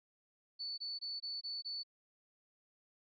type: tone bursts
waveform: sine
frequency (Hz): 4471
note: C#8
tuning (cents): +14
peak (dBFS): -39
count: 6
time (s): 0.59-1.835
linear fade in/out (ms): 20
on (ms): 190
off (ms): 21
effects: none